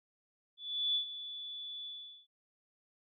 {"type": "tone with ADSR envelope", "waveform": "sine", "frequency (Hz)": 3456, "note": "A7", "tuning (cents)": -32, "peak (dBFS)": -28, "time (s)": [0.57, 2.27], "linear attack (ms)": 380, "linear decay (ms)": 99, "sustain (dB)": -13, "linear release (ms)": 410, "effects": []}